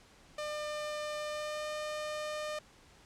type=tone with pitch glide; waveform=sawtooth; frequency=601 to 606.6 Hz; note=D5 to D#5; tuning=+40 to -44 cents; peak=-32 dBFS; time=0.38-2.59 s; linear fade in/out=5 ms; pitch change=+16 cents; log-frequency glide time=1.25-1.67 s; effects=pink hiss -60 dBFS RMS until 3.05 s + low-pass 8000 Hz 12 dB/octave